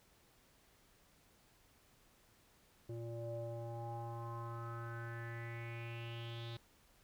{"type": "tone with low-pass filter sweep", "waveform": "square", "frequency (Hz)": 116.54, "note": "A#2", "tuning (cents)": 0, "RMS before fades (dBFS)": -45, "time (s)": [2.89, 6.57], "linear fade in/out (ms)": 5, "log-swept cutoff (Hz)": [450, 3800], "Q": 6.1, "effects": ["pink hiss -69 dBFS RMS until 7.03 s"]}